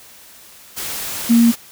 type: tone in noise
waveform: sine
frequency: 233.2 Hz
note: A#3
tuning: 1 cent sharp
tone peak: -8 dBFS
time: 1.29-1.52 s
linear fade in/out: 20 ms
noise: white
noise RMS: -26 dBFS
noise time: 0.76-1.56 s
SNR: +15 dB
effects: white hiss -43 dBFS RMS until 1.71 s